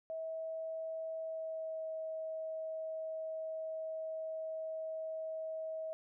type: tone with pitch glide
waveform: sine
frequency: 645 to 638.7 Hz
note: E5 to D#5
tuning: -38 to +45 cents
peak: -38 dBFS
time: 0.1-5.93 s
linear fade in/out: 0 ms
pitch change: -17 cents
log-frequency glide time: 1.2-1.89 s
effects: none